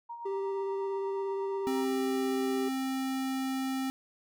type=tone with tremolo; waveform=sine; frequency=939 Hz; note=A#5; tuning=12 cents sharp; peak=-37 dBFS; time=0.09-1.85 s; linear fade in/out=10 ms; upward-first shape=sine; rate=8.4 Hz; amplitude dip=50%
type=tone with vibrato; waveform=triangle; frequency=392 Hz; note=G4; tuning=in tune; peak=-29 dBFS; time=0.25-2.69 s; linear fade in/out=10 ms; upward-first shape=square; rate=17 Hz; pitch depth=9 cents each way
type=tone; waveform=square; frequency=264.4 Hz; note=C4; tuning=18 cents sharp; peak=-31 dBFS; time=1.67-3.9 s; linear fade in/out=0 ms
effects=none